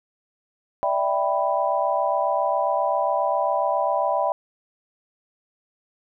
sine chord, E minor seventh, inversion third, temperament equal with one note detuned, 587.3 / 654.7 / 784 / 987.8 Hz, D5 / E5 / G5 / B5, 0 / -12 / 0 / 0 cents, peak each -25 dBFS, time 0.83-4.32 s, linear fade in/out 0 ms, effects none

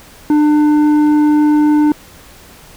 sine tone with tanh clipping, 299.4 Hz, D4, 33 cents sharp, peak -9 dBFS, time 0.3-1.92 s, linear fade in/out 2 ms, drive 8 dB, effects pink hiss -40 dBFS RMS until 2.76 s

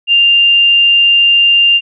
sine tone, 2794 Hz, F7, in tune, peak -5 dBFS, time 0.07-1.81 s, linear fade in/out 50 ms, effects none

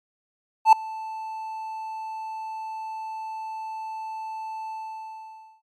triangle tone with ADSR envelope, 880 Hz, A5, in tune, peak -5 dBFS, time 0.65-5.62 s, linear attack 76 ms, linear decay 4 ms, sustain -24 dB, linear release 920 ms, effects MP3 64 kbps

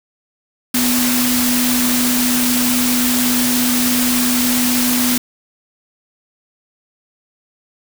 sine tone in noise, 246.9 Hz, B3, in tune, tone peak -16 dBFS, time 0.74-5.18 s, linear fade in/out 5 ms, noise white, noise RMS -18 dBFS, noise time 0.74-5.18 s, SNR -1 dB, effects none

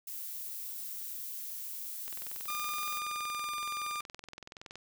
violet noise, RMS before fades -41 dBFS, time 0.07-2.99 s, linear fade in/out 5 ms
click train, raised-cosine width 0.2 ms, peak -28 dBFS, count 58, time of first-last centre 2.08-4.756 s, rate 21.3 Hz
sawtooth tone with pitch glide, 1208 to 1199.7 Hz, D6 to D6, +48 to +37 cents, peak -31 dBFS, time 2.48-4.01 s, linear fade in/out 5 ms, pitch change -11 cents, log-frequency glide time 3.08-3.55 s
effects none

